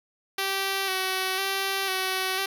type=tone with vibrato; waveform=5% pulse; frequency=382.8 Hz; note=G4; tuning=41 cents flat; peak=-14 dBFS; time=0.38-2.46 s; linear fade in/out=5 ms; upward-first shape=square; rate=1 Hz; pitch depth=27 cents each way; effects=none